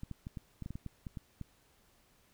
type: clicks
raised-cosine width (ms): 5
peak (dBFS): -29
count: 12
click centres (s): 0.034 / 0.113 / 0.269 / 0.372 / 0.623 / 0.661 / 0.706 / 0.755 / 0.863 / 1.068 / 1.172 / 1.413
effects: pink hiss -68 dBFS RMS until 2.33 s